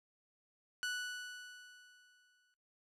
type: tone with exponential decay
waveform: sawtooth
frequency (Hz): 1480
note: F#6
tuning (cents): 0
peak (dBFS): -31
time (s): 0.83-2.54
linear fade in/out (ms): 0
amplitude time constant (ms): 370
effects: noise-tail reverb RT60 0.2 s tail -19 dB re dry + low-pass 9000 Hz 12 dB/octave